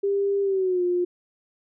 sine tone with pitch glide, 398.7 to 355.2 Hz, G4 to F4, +29 to +29 cents, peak -20 dBFS, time 0.03-1.05 s, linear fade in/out 10 ms, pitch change -200 cents, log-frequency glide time 0.42-0.83 s, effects none

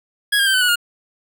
25% pulse tone with pitch steps, 1661.2 / 1610.2 / 1560.7 / 1512.8 / 1466.3 / 1421.3 Hz, G#6 / G6 / G6 / F#6 / F#6 / F6, 0 / +46 / -8 / +38 / -16 / +30 cents, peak -10 dBFS, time 0.32-0.758 s, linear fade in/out 10 ms, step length 73 ms, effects none

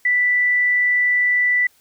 sine tone, 1975.5 Hz, B6, in tune, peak -14 dBFS, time 0.05-1.67 s, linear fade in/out 5 ms, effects white hiss -57 dBFS RMS until 1.8 s

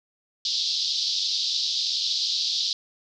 white band-pass noise, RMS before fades -26 dBFS, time 0.45-2.73 s, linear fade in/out 2 ms, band 3500 to 5100 Hz, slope 48 dB/octave, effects none

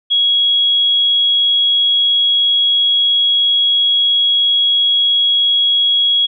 sine tone, 3321 Hz, G#7, 1 cent flat, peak -10 dBFS, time 0.1-6.27 s, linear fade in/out 20 ms, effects none

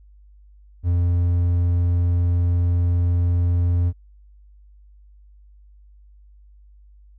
triangle tone, 87.31 Hz, F2, in tune, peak -14 dBFS, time 0.83-3.93 s, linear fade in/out 50 ms, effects added 50 Hz sine -46 dBFS peak until 7.18 s

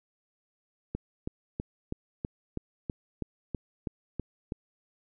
click train, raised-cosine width 3 ms, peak -19 dBFS, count 12, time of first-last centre 0.95-4.521 s, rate 3.08 Hz, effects none

